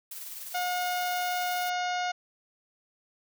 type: noise with tremolo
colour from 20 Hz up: blue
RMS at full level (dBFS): -39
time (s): 0.11-1.7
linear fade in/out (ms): 5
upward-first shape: sine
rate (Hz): 20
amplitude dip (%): 40
type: harmonic tone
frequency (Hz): 720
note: F#5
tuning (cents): -47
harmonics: 1 / 2 / 3 / 4 / 5 / 6 / 7 / 8 / 9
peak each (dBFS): -29 / -35 / -39 / -41 / -43 / -45 / -46 / -47 / -48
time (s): 0.54-2.12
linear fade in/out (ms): 10
effects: none